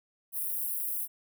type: high-pass noise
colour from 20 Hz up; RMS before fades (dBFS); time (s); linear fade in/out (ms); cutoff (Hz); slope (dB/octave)
white; -33; 0.32-1.08; 50; 10000; 48
effects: none